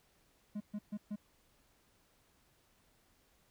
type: tone bursts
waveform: triangle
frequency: 208.3 Hz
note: G#3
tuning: 5 cents sharp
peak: -35 dBFS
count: 4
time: 0.55-1.16 s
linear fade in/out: 10 ms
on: 55 ms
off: 130 ms
effects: pink hiss -71 dBFS RMS until 3.5 s